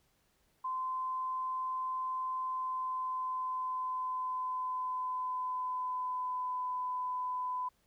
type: tone with pitch glide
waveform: sine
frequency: 1031 to 1004 Hz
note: C6 to B5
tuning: -26 to +28 cents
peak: -33 dBFS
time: 0.64-7.69 s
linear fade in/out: 10 ms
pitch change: -46 cents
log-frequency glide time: 2.42-6.72 s
effects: pink hiss -73 dBFS RMS until 7.86 s